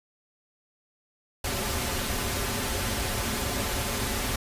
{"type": "noise with comb filter", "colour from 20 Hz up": "pink", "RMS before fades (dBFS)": -29, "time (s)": [1.44, 4.36], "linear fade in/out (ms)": 5, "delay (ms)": 6.3, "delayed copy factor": -0.6, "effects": ["resampled to 32000 Hz"]}